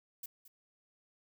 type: noise with echo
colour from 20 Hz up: violet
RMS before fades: -43 dBFS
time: 0.23-0.26 s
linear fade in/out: 5 ms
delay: 220 ms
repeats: 1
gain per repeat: -14 dB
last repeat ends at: 0.48 s
effects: none